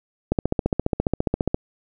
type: click train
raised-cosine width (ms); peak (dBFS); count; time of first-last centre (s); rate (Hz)
2; -6; 19; 0.32-1.544; 14.7
effects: none